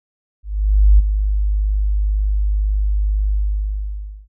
sine tone with ADSR envelope, 51 Hz, G#1, 31 cents flat, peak -5 dBFS, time 0.43-4.28 s, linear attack 560 ms, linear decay 16 ms, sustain -9 dB, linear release 940 ms, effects none

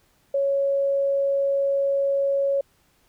sine tone, 554.4 Hz, C#5, in tune, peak -19 dBFS, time 0.34-2.61 s, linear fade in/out 5 ms, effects pink hiss -63 dBFS RMS until 3.08 s

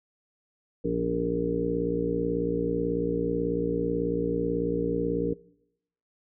harmonic tone with a mistuned harmonic, 58.2 Hz, A#1, 2 cents flat, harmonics 1 / 2 / 3 / 4 / 5 / 6 / 7 / 8, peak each -38 / -40 / -32 / -40 / -30 / -41 / -33 / -29 dBFS, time 0.84-5.34 s, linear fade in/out 10 ms, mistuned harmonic 4, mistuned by +62 cents, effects noise-tail reverb RT60 0.8 s tail -22 dB re dry

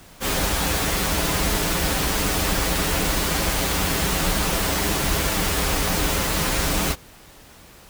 pink noise with comb filter, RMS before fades -22 dBFS, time 0.2-6.96 s, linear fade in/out 50 ms, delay 8.4 ms, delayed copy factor -0.65, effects pink hiss -47 dBFS RMS until 7.89 s

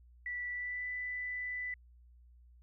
sine tone with pitch glide, 1962 to 1989.4 Hz, B6 to B6, -12 to +12 cents, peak -36 dBFS, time 0.26-1.74 s, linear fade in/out 2 ms, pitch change +24 cents, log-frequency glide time 0.5-0.87 s, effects added 60 Hz sine -57 dBFS peak until 2.62 s

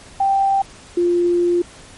sine tone pair in turn, 784 / 349.2 Hz, G5 / F4, 0 / 0 cents, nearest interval octave + major second, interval 1400 cents, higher first, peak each -13 dBFS, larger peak neither, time 0.2-0.62 / 0.97-1.62 s, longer second, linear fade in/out 5 ms, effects pink hiss -42 dBFS RMS until 1.97 s + MP3 48 kbps

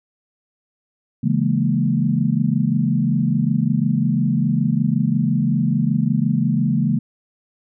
sine chord, A# half-diminished seventh, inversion first, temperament equal, 138.59 / 164.81 / 207.7 / 233.1 Hz, C#3 / E3 / G#3 / A#3, 0 / 0 / 0 / 0 cents, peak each -21 dBFS, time 1.23-6.99 s, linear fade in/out 10 ms, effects none

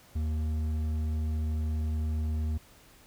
triangle tone with hard clipping, 77.78 Hz, D#2, in tune, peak -29 dBFS, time 0.15-2.58 s, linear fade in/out 10 ms, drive 10 dB, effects pink hiss -57 dBFS RMS until 3.06 s

